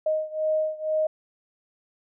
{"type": "beating tone pair", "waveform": "sine", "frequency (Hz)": [622.3, 624.4], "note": ["D#5", "D#5"], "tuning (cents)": [0, 6], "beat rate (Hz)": 2.1, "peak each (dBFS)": [-25, -27], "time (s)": [0.06, 1.07], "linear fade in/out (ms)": 5, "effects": []}